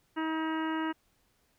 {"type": "harmonic tone", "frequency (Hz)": 318.2, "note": "D#4", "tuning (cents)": 39, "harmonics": [1, 2, 3, 4, 5, 6, 7, 8, 9], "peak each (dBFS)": [-31, -45, -37, -41, -41, -44, -53, -56, -47], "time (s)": [0.16, 0.93], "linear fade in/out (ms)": 20, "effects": ["pink hiss -71 dBFS RMS until 1.58 s"]}